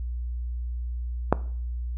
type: click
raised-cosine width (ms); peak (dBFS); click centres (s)
1; -3; 1.326
effects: noise-tail reverb RT60 0.5 s tail -18 dB re dry + added 60 Hz sine -28 dBFS peak until 1.97 s